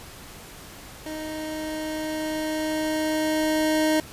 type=tone with level ramp; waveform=25% pulse; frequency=311.1 Hz; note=D#4; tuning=in tune; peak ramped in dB=-28 to -15 dBFS; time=1.06-4 s; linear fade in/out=2 ms; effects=pink hiss -43 dBFS RMS until 4.12 s + resampled to 32000 Hz